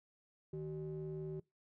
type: ring-modulated tone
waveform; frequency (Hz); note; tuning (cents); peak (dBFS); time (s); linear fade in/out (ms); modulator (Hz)
triangle; 112.7; A2; +42; -35; 0.53-1.4; 5; 268
effects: noise-tail reverb RT60 0.2 s tail -22 dB re dry